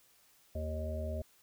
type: harmonic tone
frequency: 77.78 Hz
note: D#2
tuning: in tune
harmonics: 1 / 3 / 5 / 7 / 8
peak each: -36 / -45 / -49 / -47 / -41 dBFS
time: 0.55-1.22 s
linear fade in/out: 5 ms
effects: white hiss -66 dBFS RMS until 1.42 s